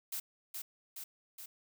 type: noise with echo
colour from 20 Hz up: blue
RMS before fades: -39 dBFS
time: 0.12-0.2 s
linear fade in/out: 5 ms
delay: 420 ms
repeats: 3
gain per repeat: -3 dB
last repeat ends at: 1.46 s
effects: none